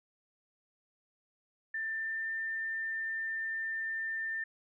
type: tone with pitch glide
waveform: sine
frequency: 1783 to 1794.4 Hz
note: A6 to A6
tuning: +22 to +34 cents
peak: -33 dBFS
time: 1.74-4.44 s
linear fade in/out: 5 ms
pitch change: +12 cents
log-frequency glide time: 1.89-2.3 s
effects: none